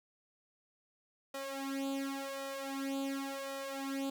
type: tone with flanger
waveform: sawtooth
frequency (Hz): 273.1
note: C#4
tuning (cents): -26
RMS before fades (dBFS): -39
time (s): 1.34-4.1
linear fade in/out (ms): 5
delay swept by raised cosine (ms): 1.6 to 3.4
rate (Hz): 0.91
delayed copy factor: +0.85
effects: 11-bit